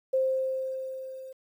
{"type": "tone with level ramp", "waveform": "sine", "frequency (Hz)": 525, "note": "C5", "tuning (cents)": 6, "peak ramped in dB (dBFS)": [-21, -40], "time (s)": [0.13, 1.33], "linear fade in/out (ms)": 10, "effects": ["10-bit"]}